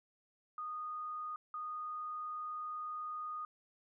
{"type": "tone bursts at uneven times", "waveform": "sine", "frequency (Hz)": 1234, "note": "D#6", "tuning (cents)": -15, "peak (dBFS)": -39, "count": 2, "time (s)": [[0.58, 1.36], [1.54, 3.45]], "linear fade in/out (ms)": 2, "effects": []}